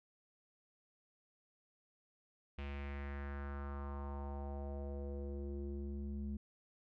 square tone with low-pass filter sweep, 70.4 Hz, C#2, 27 cents sharp, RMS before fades -43 dBFS, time 2.58-6.37 s, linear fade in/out 5 ms, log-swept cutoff 2700 to 220 Hz, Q 3, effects none

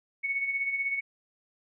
sine tone with tremolo, 2217 Hz, C#7, in tune, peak -25 dBFS, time 0.23-1.01 s, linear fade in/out 20 ms, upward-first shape sine, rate 16 Hz, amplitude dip 55%, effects none

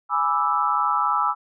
sine chord, E dominant seventh, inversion first, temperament equal, 830.6 / 987.8 / 1174.7 / 1318.5 Hz, G#5 / B5 / D6 / E6, 0 / 0 / 0 / 0 cents, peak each -26 / -25 / -25 / -22 dBFS, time 0.09-1.35 s, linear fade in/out 50 ms, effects none

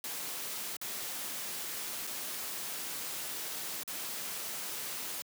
white noise with dropouts, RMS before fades -39 dBFS, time 0.04-5.22 s, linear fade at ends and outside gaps 1 ms, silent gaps 0.767-0.814 / 2.069-2.073 / 3.833-3.877 s, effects high-pass 150 Hz 12 dB/octave

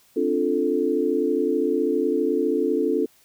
sine chord, D minor seventh, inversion third, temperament equal, 261.6 / 293.7 / 349.2 / 440 Hz, C4 / D4 / F4 / A4, 0 / 0 / 0 / 0 cents, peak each -27 / -25 / -25 / -23 dBFS, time 0.16-3.06 s, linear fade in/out 10 ms, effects white hiss -58 dBFS RMS until 3.24 s

